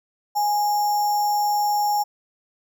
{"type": "tone with sample-and-hold", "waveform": "sine", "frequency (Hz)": 830.6, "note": "G#5", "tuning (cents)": 0, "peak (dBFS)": -18, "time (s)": [0.35, 2.04], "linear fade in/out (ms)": 20, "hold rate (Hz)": 6300, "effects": []}